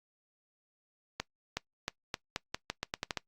accelerating click train, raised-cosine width 0.2 ms, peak -15 dBFS, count 12, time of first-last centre 1.2-3.173 s, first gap 370 ms, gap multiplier 0.84, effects noise-tail reverb RT60 0.1 s tail -22 dB re dry + Opus 48 kbps

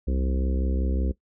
harmonic tone, 65.41 Hz, C2, in tune, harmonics 1 / 3 / 4 / 5 / 6 / 7 / 8, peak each -23 / -33 / -35 / -37 / -39 / -40 / -41 dBFS, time 0.07-1.12 s, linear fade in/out 10 ms, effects noise-tail reverb RT60 0.1 s tail -17 dB re dry

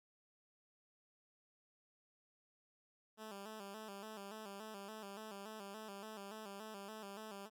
10% pulse tone with vibrato, 207.7 Hz, G#3, in tune, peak -40 dBFS, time 3.17-7.5 s, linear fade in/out 50 ms, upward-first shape square, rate 3.5 Hz, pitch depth 83 cents each way, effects none

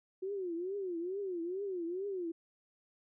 sine tone with vibrato, 367.1 Hz, F#4, 14 cents flat, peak -35 dBFS, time 0.22-2.32 s, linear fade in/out 10 ms, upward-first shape triangle, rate 2.3 Hz, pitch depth 200 cents each way, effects none

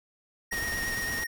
square tone with vibrato, 1864.7 Hz, A#6, in tune, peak -31 dBFS, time 0.51-1.27 s, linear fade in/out 10 ms, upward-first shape triangle, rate 8.8 Hz, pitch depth 26 cents each way
pink noise with tremolo, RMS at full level -35 dBFS, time 0.52-1.24 s, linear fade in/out 5 ms, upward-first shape sine, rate 20 Hz, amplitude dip 40%
effects none

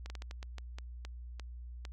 slowing click train, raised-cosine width 0.2 ms, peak -28 dBFS, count 11, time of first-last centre 0.06-1.851 s, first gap 40 ms, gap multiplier 1.31, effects added 60 Hz sine -43 dBFS peak until 1.92 s

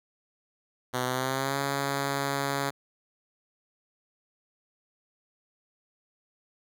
5% pulse tone with pitch glide, 126.3 to 139.33 Hz, B2 to C#3, +39 to +9 cents, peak -16 dBFS, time 0.93-2.71 s, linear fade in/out 20 ms, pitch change +170 cents, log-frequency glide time 1.05-1.58 s, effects none

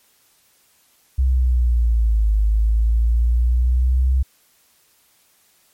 sine linear two-way sweep, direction down then up, 65.5 to 51.91 to 65.5 Hz, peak -13 dBFS, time 1.18-4.23 s, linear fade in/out 10 ms, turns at 2.36 s, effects white hiss -58 dBFS RMS until 5.73 s + MP3 64 kbps

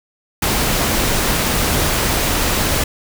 pink noise, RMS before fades -17 dBFS, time 0.42-2.84 s, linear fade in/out 5 ms, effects none

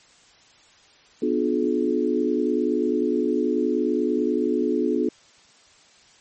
sine chord, B diminished seventh, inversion none, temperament just, 246.9 / 296.3 / 355.6 / 426.7 Hz, B3 / D4 / F4 / Ab4, 0 / +15 / +31 / +47 cents, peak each -25 dBFS, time 1.22-5.09 s, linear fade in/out 5 ms, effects white hiss -54 dBFS RMS until 6.2 s + MP3 32 kbps

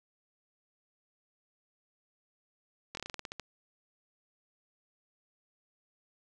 slowing click train, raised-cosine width 0.2 ms, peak -22 dBFS, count 11, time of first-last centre 2.95-3.397 s, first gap 22 ms, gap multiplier 1.15, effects none

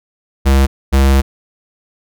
square tone pair in turn, 67.6 / 67.6 Hz, C#2 / C#2, -43 / -43 cents, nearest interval unison, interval 0 cents, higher neither, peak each -8 dBFS, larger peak neither, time 0.45-0.67 / 0.92-1.22 s, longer second, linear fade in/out 20 ms, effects none

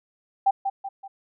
sine tone with echo, 784 Hz, G5, in tune, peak -15 dBFS, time 0.46-0.51 s, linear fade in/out 10 ms, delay 190 ms, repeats 3, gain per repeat -7 dB, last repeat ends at 1.08 s, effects none

